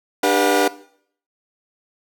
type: tone cluster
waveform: 30% pulse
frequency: 296.2 / 395.1 / 485.2 / 720 Hz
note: D4 / G4 / B4 / F#5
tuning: +15 / +14 / -31 / -47 cents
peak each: -18 dBFS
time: 0.23-0.68 s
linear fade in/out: 5 ms
effects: noise-tail reverb RT60 0.6 s tail -18 dB re dry